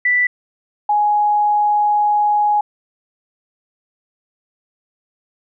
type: tone pair in turn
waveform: sine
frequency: 1975.5 / 834 Hz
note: B6 / G#5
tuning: 0 / +7 cents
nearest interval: octave + minor third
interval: 1493 cents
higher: first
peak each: -12 dBFS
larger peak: neither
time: 0.05-0.27 / 0.89-2.61 s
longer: second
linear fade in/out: 5 ms
effects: none